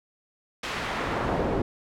brown noise with band-pass filter sweep, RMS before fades -28 dBFS, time 0.63-1.62 s, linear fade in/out 5 ms, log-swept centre 3000 to 450 Hz, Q 0.77, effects none

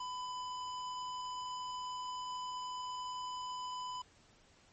square tone, 1001 Hz, B5, 23 cents sharp, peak -40 dBFS, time 0-4.02 s, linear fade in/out 5 ms, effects pink hiss -65 dBFS RMS until 4.72 s + MP3 32 kbps

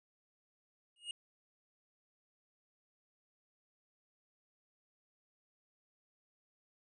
square tone with exponential growth, 2862 Hz, F7, 42 cents sharp, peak -36 dBFS, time 0.96-1.11 s, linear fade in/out 2 ms, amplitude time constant 32 ms, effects resampled to 22050 Hz

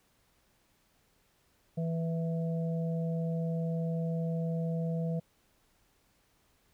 harmonic tone, 164.81 Hz, E3, in tune, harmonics 1 / 3 / 4, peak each -30 / -40 / -42 dBFS, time 1.77-5.2 s, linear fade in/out 10 ms, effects pink hiss -70 dBFS RMS until 6.73 s

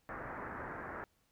white low-pass noise, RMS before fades -44 dBFS, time 0.09-1.04 s, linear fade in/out 0 ms, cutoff 1800 Hz, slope 48 dB/octave, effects pink hiss -75 dBFS RMS until 1.31 s

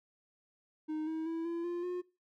triangle tone with pitch steps, 310 / 319.1 / 328.4 / 338.1 / 348 / 358.2 Hz, D#4 / D#4 / E4 / E4 / F4 / F4, -6 / +44 / -6 / +44 / -6 / +44 cents, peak -32 dBFS, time 0.88-2.02 s, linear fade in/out 20 ms, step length 190 ms, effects noise-tail reverb RT60 0.3 s tail -21 dB re dry

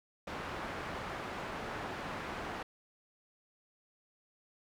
white low-pass noise, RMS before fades -41 dBFS, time 0.27-2.63 s, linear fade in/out 5 ms, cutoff 1400 Hz, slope 12 dB/octave, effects none

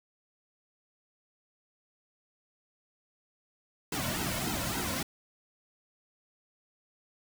pink noise with flanger, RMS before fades -33 dBFS, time 3.92-5.03 s, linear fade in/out 5 ms, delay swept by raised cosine 1.7 to 2.52 ms, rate 3.5 Hz, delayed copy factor -0.9, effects none

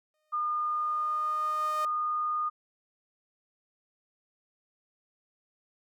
sawtooth tone with exponential growth, 615 Hz, D#5, 20 cents flat, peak -32 dBFS, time 0.14-1.85 s, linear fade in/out 1 ms, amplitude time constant 370 ms
sine tone with pitch glide, 1214 to 1224.6 Hz, D#6 to D#6, -43 to -28 cents, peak -27 dBFS, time 0.32-2.5 s, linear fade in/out 20 ms, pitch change +15 cents, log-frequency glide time 0.44-1.32 s
effects none

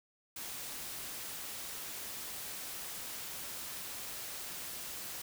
white noise, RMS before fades -43 dBFS, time 0.36-5.22 s, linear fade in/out 5 ms, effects none

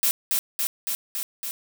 blue noise with echo, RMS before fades -21 dBFS, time 0.03-0.11 s, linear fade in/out 0 ms, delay 280 ms, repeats 5, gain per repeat -2 dB, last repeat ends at 1.51 s, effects none

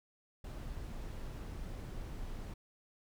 brown noise, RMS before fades -43 dBFS, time 0.44-2.54 s, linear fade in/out 5 ms, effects none

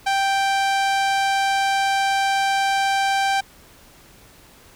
sawtooth tone with low-pass filter, 784 Hz, G5, in tune, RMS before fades -20 dBFS, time 0.06-3.41 s, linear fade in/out 10 ms, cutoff 8100 Hz, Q 0.54, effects pink hiss -49 dBFS RMS until 4.75 s

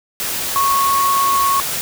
sine tone in noise, 1103 Hz, C#6, 9 cents flat, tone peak -13 dBFS, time 0.56-1.6 s, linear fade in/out 0 ms, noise white, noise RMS -22 dBFS, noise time 0.2-1.81 s, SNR +6 dB, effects none

